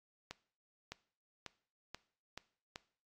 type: accelerating click train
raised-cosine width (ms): 0.2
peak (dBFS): -26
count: 6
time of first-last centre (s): 0.31-2.759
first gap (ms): 610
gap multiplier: 0.89
effects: noise-tail reverb RT60 0.5 s tail -19 dB re dry + AAC 64 kbps